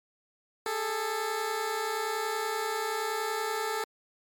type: tone pair together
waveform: 15% pulse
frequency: 409.5 / 440 Hz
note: G#4 / A4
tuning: -24 / 0 cents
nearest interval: minor second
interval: 124 cents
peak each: -29 / -24 dBFS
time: 0.66-3.84 s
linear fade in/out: 2 ms
effects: MP3 96 kbps